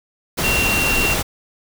sine tone in noise, 2747 Hz, F7, 29 cents flat, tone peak -18 dBFS, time 0.43-1.15 s, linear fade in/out 20 ms, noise pink, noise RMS -20 dBFS, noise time 0.37-1.23 s, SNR -1 dB, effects none

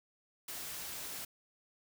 white noise, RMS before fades -43 dBFS, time 0.48-1.25 s, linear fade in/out 5 ms, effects none

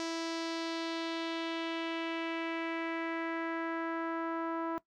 sawtooth tone with low-pass filter sweep, 329.6 Hz, E4, in tune, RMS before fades -36 dBFS, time 0-4.78 s, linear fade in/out 0 ms, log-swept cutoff 5600 to 1200 Hz, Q 2.2, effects noise-tail reverb RT60 0.1 s tail -19 dB re dry

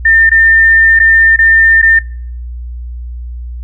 sine tone with dropouts, 1804 Hz, A6, 43 cents sharp, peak -4 dBFS, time 0.05-1.99 s, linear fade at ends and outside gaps 5 ms, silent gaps 0.294-0.315 / 0.991-0.999 / 1.362-1.388 / 1.817-1.827 s, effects noise-tail reverb RT60 0.6 s tail -24 dB re dry + added 60 Hz sine -20 dBFS peak until 3.63 s

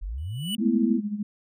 sine exponential sweep, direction up, 40.66 to 240 Hz, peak -29 dBFS, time 0.01-0.57 s, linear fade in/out 20 ms
square tone with exponential growth, 2960 Hz, F#7, in tune, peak -26 dBFS, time 0.18-0.55 s, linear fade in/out 1 ms, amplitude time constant 80 ms
sine tone with tremolo, 207.7 Hz, G#3, in tune, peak -24 dBFS, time 0.58-1.23 s, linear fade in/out 5 ms, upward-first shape sine, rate 13 Hz, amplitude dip 70%
sine chord, A suspended second, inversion none, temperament just, 220 / 247.5 / 330 Hz, A3 / B3 / E4, 0 / +4 / +2 cents, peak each -25 / -23 / -26 dBFS, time 0.59-1.01 s, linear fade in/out 50 ms
effects none

